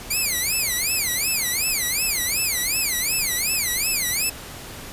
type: tone with vibrato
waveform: 5% pulse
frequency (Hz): 2253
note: C#7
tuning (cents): +28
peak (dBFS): -11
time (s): 0.1-4.3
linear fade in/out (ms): 10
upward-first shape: sine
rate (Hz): 2.7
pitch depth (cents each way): 270
effects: pink hiss -37 dBFS RMS until 4.92 s + resampled to 32000 Hz